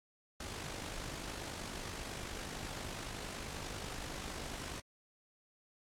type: noise with amplitude modulation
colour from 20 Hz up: pink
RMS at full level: -41 dBFS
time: 0.4-4.8 s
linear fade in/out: 5 ms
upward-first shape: sine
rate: 50.3 Hz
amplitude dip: 50%
effects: low-pass 9000 Hz 12 dB/octave + AAC 64 kbps